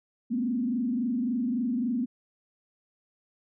sine tone with frequency modulation, 243 Hz, B3, 28 cents flat, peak -25 dBFS, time 0.3-2.06 s, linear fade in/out 20 ms, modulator 23.6 Hz, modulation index 1, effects none

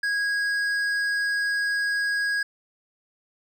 triangle tone with hard clipping, 1648 Hz, G#6, 14 cents flat, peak -24 dBFS, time 0.03-2.43 s, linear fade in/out 5 ms, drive 11 dB, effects none

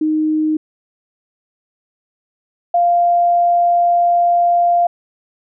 sine tone pair in turn, 310.1 / 696.2 Hz, D#4 / F5, -6 / -6 cents, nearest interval octave + major second, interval 1400 cents, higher second, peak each -13 / -10 dBFS, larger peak second, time 0.01-0.57 / 2.74-4.87 s, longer second, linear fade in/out 5 ms, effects none

